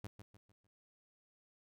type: tone with echo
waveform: sawtooth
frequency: 102 Hz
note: G#2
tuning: 31 cents flat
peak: -39 dBFS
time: 0.04-0.07 s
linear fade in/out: 0 ms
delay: 150 ms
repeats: 4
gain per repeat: -8 dB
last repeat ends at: 0.67 s
effects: none